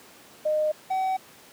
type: tone pair in turn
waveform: sine / triangle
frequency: 613 / 757.8 Hz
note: D#5 / F#5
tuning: -26 / +41 cents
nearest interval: major third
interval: 367 cents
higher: second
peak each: -21 dBFS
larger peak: neither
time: 0.45-0.72 / 0.9-1.17 s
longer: neither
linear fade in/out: 10 ms
effects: pink hiss -50 dBFS RMS until 1.52 s + high-pass 200 Hz 12 dB/octave